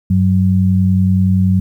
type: tone pair together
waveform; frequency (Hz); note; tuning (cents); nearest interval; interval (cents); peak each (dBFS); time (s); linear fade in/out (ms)
sine; 96.14 / 186.8; G2 / F#3; -33 / +17; major seventh; 1150; -12; 0.1-1.6; 5
effects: 8-bit